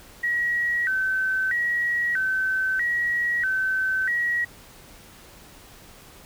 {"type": "tone with vibrato", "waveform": "sine", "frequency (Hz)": 1711, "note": "A6", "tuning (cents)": -49, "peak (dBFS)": -21, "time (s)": [0.23, 4.45], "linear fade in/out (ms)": 10, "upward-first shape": "square", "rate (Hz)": 0.78, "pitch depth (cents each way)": 190, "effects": ["pink hiss -48 dBFS RMS until 6.25 s"]}